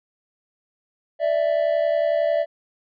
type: tone pair together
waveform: triangle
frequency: 588.3 / 659.3 Hz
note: D5 / E5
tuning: +3 / 0 cents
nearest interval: major second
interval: 197 cents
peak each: -19 dBFS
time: 1.19-2.46 s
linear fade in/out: 50 ms
effects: resampled to 11025 Hz